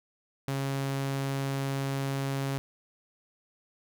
sawtooth tone, 136.9 Hz, C#3, 21 cents flat, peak -25 dBFS, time 0.48-2.58 s, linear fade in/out 0 ms, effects none

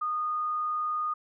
sine tone, 1230 Hz, D#6, 20 cents flat, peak -27 dBFS, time 0.01-1.14 s, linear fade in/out 10 ms, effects none

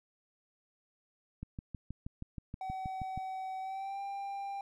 click train, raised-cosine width 5 ms, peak -28 dBFS, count 12, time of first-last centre 1.43-3.176 s, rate 6.3 Hz
triangle tone with pitch glide, 758 to 793.8 Hz, F#5 to G5, +42 to +22 cents, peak -35 dBFS, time 2.61-4.61 s, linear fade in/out 2 ms, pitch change +80 cents, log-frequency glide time 3.6-4.01 s
effects none

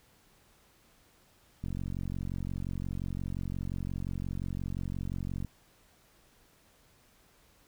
click train, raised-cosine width 5 ms, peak -24 dBFS, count 175, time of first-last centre 1.64-5.447 s, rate 45.7 Hz, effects pink hiss -64 dBFS RMS until 7.67 s

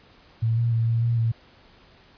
sine tone with pitch steps, 113.4 / 117.3 / 114.4 / 115.3 / 117.6 / 114.3 Hz, A#2 / A#2 / A#2 / A#2 / A#2 / A#2, -47 / +11 / -32 / -19 / +16 / -34 cents, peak -19 dBFS, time 0.42-1.32 s, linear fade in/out 10 ms, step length 150 ms, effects pink hiss -54 dBFS RMS until 2.17 s + resampled to 11025 Hz

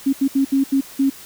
sine tone bursts at uneven times, 272.2 Hz, C#4, 31 cents flat, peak -13 dBFS, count 6, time 0.06-0.13 / 0.21-0.28 / 0.35-0.45 / 0.52-0.64 / 0.72-0.81 / 0.99-1.1 s, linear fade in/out 10 ms, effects white hiss -40 dBFS RMS until 1.25 s

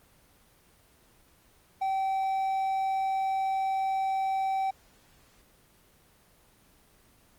triangle tone, 771 Hz, G5, 29 cents flat, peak -24 dBFS, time 1.81-4.71 s, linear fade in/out 10 ms, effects pink hiss -61 dBFS RMS until 7.38 s + Opus 24 kbps

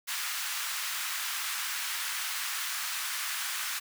pink high-pass noise, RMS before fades -34 dBFS, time 0.07-3.8 s, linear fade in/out 20 ms, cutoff 1200 Hz, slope 24 dB/octave, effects none

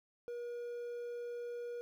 triangle tone, 479 Hz, A#4, 47 cents sharp, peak -38 dBFS, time 0.28-1.81 s, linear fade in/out 0 ms, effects 12-bit

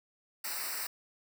white noise with comb filter, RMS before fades -37 dBFS, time 0.44-0.87 s, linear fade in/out 5 ms, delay 0.3 ms, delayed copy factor -0.95, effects none

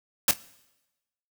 white noise with echo, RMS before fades -19 dBFS, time 0.28-0.31 s, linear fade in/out 2 ms, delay 26 ms, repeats 2, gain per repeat -15 dB, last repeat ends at 0.362 s, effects noise-tail reverb RT60 1.0 s tail -21 dB re dry

